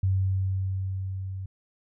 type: tone with level ramp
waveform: sine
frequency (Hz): 95.2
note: F#2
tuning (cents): +50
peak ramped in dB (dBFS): -20 to -32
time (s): 0.03-1.46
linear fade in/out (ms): 5
effects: none